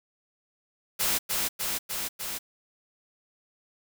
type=noise with echo; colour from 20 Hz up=white; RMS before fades=-26 dBFS; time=0.99-1.19 s; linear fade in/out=20 ms; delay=300 ms; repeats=4; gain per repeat=-2 dB; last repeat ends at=2.39 s; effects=none